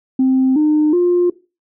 sine tone with pitch steps, 261.6 / 304 / 353.3 Hz, C4 / D#4 / F4, 0 / -40 / +20 cents, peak -9 dBFS, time 0.19-1.3 s, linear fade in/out 5 ms, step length 370 ms, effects noise-tail reverb RT60 0.3 s tail -19 dB re dry + tanh soft clip ceiling -7 dBFS

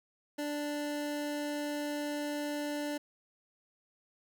25% pulse tone, 293.7 Hz, D4, in tune, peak -30 dBFS, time 0.38-2.98 s, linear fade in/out 10 ms, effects none

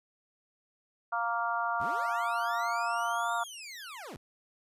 harmonic tone, 233.1 Hz, A#3, in tune, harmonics 3 / 4 / 5 / 6, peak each -34 / -34 / -34 / -34 dBFS, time 1.12-3.44 s, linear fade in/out 10 ms
20% pulse linear two-way sweep, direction up then down, 55 to 3729 to 55 Hz, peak -37 dBFS, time 1.8-4.17 s, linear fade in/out 5 ms, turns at 3.36 s
effects resampled to 32000 Hz

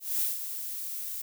violet noise with ADSR envelope, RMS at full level -27 dBFS, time 0-1.22 s, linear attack 200 ms, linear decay 170 ms, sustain -9 dB, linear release 6 ms, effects none

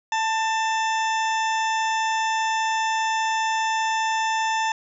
harmonic tone with a mistuned harmonic, 885 Hz, A5, 10 cents sharp, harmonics 1 / 2 / 3 / 4 / 6 / 7 / 8, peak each -22 / -28 / -32 / -34 / -38 / -39 / -40 dBFS, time 0.12-4.72 s, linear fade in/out 2 ms, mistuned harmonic 2, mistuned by +18 cents, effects none

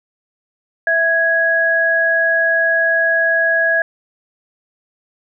sine tone pair together, 659.3 / 1661.3 Hz, E5 / G#6, 0 / 0 cents, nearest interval octave + major third, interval 1600 cents, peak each -18 / -13 dBFS, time 0.87-3.82 s, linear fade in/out 2 ms, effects none

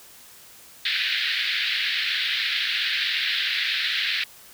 white band-pass noise, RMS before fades -25 dBFS, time 0.85-4.24 s, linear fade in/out 5 ms, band 1600 to 4200 Hz, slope 48 dB/octave, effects white hiss -48 dBFS RMS until 4.53 s

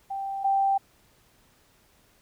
sine tone pair in turn, 784 / 784 Hz, G5 / G5, 0 / 0 cents, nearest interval unison, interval 0 cents, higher neither, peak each -29 / -20 dBFS, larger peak second, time 0.1-0.44 / 0.44-0.78 s, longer neither, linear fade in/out 10 ms, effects pink hiss -62 dBFS RMS until 2.21 s

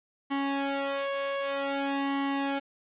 sawtooth tone with flanger, 277.2 Hz, C#4, in tune, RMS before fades -30 dBFS, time 0.3-2.6 s, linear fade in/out 20 ms, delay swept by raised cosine 1 to 1.85 ms, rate 0.53 Hz, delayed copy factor +1, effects resampled to 8000 Hz + 9-bit

